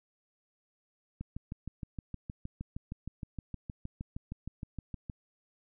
click train, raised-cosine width 5 ms, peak -26 dBFS, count 26, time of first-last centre 1.21-5.098 s, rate 6.43 Hz, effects none

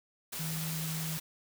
sine tone in noise, 159.8 Hz, D#3, 47 cents sharp, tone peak -35 dBFS, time 0.39-1.18 s, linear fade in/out 10 ms, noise white, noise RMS -39 dBFS, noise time 0.32-1.2 s, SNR +1 dB, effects none

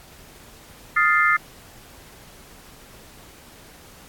sine chord, F dominant seventh, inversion third, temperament equal, 1244.5 / 1396.9 / 1760 / 2093 Hz, Eb6 / F6 / A6 / C7, 0 / 0 / 0 / 0 cents, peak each -20 / -22 / -21 / -20 dBFS, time 0.96-1.37 s, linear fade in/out 10 ms, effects pink hiss -47 dBFS RMS until 4.08 s + AAC 64 kbps

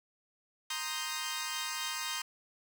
10% pulse chord, C minor seventh, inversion third, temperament equal, 932.3 / 1046.5 / 1244.5 / 1568 Hz, Bb5 / C6 / Eb6 / G6, 0 / 0 / 0 / 0 cents, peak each -32 dBFS, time 0.7-2.22 s, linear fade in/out 5 ms, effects none

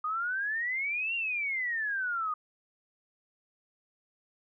sine exponential two-way sweep, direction up then down, 1219 to 2794 to 1219 Hz, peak -29 dBFS, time 0.04-2.34 s, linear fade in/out 5 ms, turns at 1.15 s, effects none

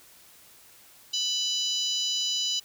harmonic tone, 992 Hz, B5, 7 cents sharp, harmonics 3 / 4 / 5 / 6 / 7, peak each -29 / -31 / -33 / -35 / -36 dBFS, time 1.13-2.6 s, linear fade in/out 10 ms, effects white hiss -54 dBFS RMS until 2.64 s

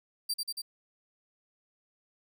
sawtooth tone with echo, 4699 Hz, D8, in tune, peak -26 dBFS, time 0.29-0.34 s, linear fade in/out 10 ms, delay 93 ms, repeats 3, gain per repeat -2 dB, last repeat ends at 0.619 s, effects none

